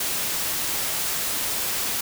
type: noise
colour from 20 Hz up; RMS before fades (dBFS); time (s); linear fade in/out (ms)
white; -26; 0-2.01; 5
effects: none